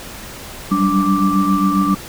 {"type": "tone cluster", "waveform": "sine", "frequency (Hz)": [189.3, 196.7, 290.1, 1173], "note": ["F#3", "G3", "D4", "D6"], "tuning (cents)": [40, 6, -21, -2], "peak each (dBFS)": -18, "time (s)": [0.71, 1.95], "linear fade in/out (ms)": 10, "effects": ["pink hiss -33 dBFS RMS until 2.08 s"]}